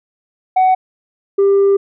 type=tone pair in turn; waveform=sine; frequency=748 / 396.2 Hz; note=F#5 / G4; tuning=+19 / +18 cents; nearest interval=major seventh; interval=1101 cents; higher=first; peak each=-6 dBFS; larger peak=neither; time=0.56-0.75 / 1.38-1.77 s; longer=second; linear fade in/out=10 ms; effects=tanh soft clip ceiling -7 dBFS